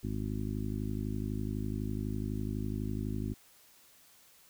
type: harmonic tone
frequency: 52 Hz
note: G#1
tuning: 3 cents sharp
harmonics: 1 / 2 / 3 / 4 / 5 / 6 / 7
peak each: -39 / -37 / -44 / -39 / -40 / -45 / -46 dBFS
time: 0.03-3.34 s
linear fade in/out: 10 ms
effects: white hiss -61 dBFS RMS until 4.49 s